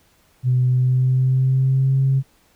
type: tone with pitch glide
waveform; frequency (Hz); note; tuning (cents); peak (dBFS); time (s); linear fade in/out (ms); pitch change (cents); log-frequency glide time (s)
sine; 126.2 to 134.48; B2 to C3; +38 to +48; -13; 0.43-2.23; 50; +110; 0.68-1.98
effects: tanh soft clip ceiling -9 dBFS + pink hiss -58 dBFS RMS until 2.55 s